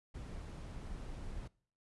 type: noise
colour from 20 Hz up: brown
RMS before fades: -45 dBFS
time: 0.14-1.48 s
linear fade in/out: 10 ms
effects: noise-tail reverb RT60 0.5 s tail -23 dB re dry + resampled to 24000 Hz